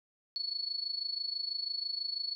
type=tone with amplitude modulation; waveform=sine; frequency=4409 Hz; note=C#8; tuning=10 cents flat; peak=-30 dBFS; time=0.36-2.35 s; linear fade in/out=0 ms; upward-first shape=sine; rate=26.1 Hz; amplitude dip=80%; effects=none